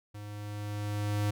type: tone with level ramp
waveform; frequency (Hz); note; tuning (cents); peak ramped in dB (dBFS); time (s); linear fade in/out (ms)
square; 103.83; G#2; 0; -42 to -27; 0.14-1.31; 10
effects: none